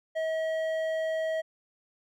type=tone with hard clipping; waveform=sine; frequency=640 Hz; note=D#5; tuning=49 cents sharp; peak=-29 dBFS; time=0.15-1.42 s; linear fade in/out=20 ms; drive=8 dB; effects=none